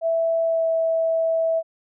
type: tone with pitch glide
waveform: sine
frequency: 659.3 to 653.6 Hz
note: E5 to E5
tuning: 0 to -15 cents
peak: -18 dBFS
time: 0.01-1.63 s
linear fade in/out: 50 ms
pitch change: -15 cents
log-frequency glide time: 0.44-0.66 s
effects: none